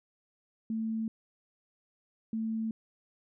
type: tone bursts at uneven times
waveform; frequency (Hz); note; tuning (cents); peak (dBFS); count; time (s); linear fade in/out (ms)
sine; 222.5; A3; +20; -30; 2; 0.7-1.08 / 2.33-2.71; 2
effects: none